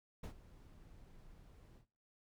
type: noise with ADSR envelope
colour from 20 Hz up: brown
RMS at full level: -41 dBFS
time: 0.23-1.86 s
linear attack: 10 ms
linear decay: 88 ms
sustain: -18 dB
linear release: 100 ms
effects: noise-tail reverb RT60 0.5 s tail -23 dB re dry